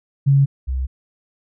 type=tone pair in turn; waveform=sine; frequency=138.59 / 64.97 Hz; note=C#3 / C2; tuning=0 / -12 cents; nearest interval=octave + minor second; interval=1312 cents; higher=first; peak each=-10 / -19 dBFS; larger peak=first; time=0.26-0.46 / 0.67-0.87 s; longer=neither; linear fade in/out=20 ms; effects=none